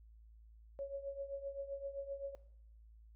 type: tone with tremolo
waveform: sine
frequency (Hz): 554.4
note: C#5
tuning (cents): 0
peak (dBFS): -37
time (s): 0.79-2.35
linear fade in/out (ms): 0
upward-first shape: triangle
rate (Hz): 7.7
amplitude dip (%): 85
effects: noise-tail reverb RT60 0.7 s tail -17 dB re dry + added 55 Hz sine -57 dBFS peak until 3.15 s